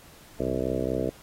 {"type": "harmonic tone with a mistuned harmonic", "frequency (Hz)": 64.3, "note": "C2", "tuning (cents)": -30, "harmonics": [1, 2, 3, 4, 5, 6, 7, 8, 9, 10], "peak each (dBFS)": [-37, -36, -37, -33, -33, -33, -32, -35, -35, -36], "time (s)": [0.39, 1.1], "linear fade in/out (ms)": 10, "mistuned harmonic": 2, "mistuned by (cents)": 54, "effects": ["pink hiss -52 dBFS RMS until 1.22 s", "AAC 48 kbps"]}